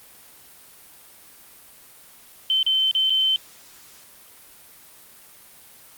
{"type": "tone with dropouts", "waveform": "sine", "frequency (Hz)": 3082, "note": "G7", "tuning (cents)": -30, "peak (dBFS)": -17, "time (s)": [2.5, 3.36], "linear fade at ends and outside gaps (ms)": 1, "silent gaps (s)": [[2.629, 2.664], [2.912, 2.95], [3.097, 3.103]], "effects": ["white hiss -48 dBFS RMS until 5.97 s", "Opus 32 kbps"]}